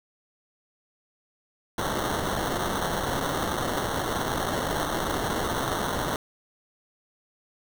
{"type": "noise with sample-and-hold", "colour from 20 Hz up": "blue", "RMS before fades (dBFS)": -28, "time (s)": [1.78, 6.16], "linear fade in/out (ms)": 2, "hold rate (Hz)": 2450, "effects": []}